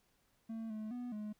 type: tone with pitch steps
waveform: triangle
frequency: 224.7 / 215.8 / 245.4 / 211.4 Hz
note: A3 / A3 / B3 / G#3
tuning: +37 / -33 / -11 / +31 cents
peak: -38 dBFS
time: 0.49-1.33 s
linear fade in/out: 10 ms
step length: 210 ms
effects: pink hiss -75 dBFS RMS until 1.39 s

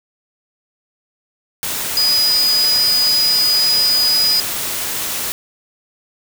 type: tone in noise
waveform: sine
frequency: 4949 Hz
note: D#8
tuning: 10 cents flat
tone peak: -12 dBFS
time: 1.97-4.4 s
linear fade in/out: 0 ms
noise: white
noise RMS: -22 dBFS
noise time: 1.63-5.32 s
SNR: +7 dB
effects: none

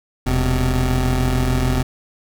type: tone pair together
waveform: 25% pulse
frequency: 40.27 / 127.7 Hz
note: E1 / C3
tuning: -40 / -42 cents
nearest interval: octave + minor sixth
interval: 1998 cents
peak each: -15 dBFS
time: 0.26-1.83 s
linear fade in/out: 10 ms
effects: none

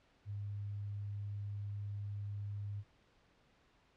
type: tone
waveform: sine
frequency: 101.9 Hz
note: G#2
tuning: 32 cents flat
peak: -39 dBFS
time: 0.25-2.84 s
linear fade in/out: 50 ms
effects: pink hiss -70 dBFS RMS until 3.96 s + low-pass 4000 Hz 12 dB/octave

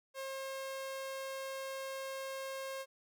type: tone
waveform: sawtooth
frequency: 536 Hz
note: C5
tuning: 42 cents sharp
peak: -36 dBFS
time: 0.14-2.86 s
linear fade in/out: 50 ms
effects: none

